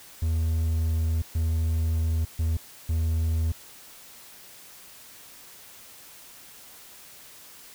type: tone bursts at uneven times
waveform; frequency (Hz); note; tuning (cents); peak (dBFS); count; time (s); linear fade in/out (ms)
triangle; 81; E2; -30; -20; 4; 0.22-1.22 / 1.35-2.25 / 2.39-2.57 / 2.89-3.52; 5
effects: white hiss -48 dBFS RMS until 7.74 s